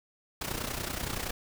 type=noise with amplitude modulation; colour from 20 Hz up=pink; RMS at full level=-32 dBFS; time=0.41-1.31 s; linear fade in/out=5 ms; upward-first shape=sine; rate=30.6 Hz; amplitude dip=70%; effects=none